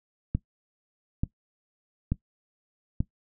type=click train; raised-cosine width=5 ms; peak=-13 dBFS; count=4; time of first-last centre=0.35-3.005 s; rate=1.13 Hz; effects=noise-tail reverb RT60 0.1 s tail -18 dB re dry